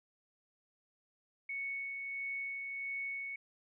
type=tone with tremolo; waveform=sine; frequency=2217 Hz; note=C#7; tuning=in tune; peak=-36 dBFS; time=1.49-3.36 s; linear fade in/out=5 ms; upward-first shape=sine; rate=1.5 Hz; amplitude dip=30%; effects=none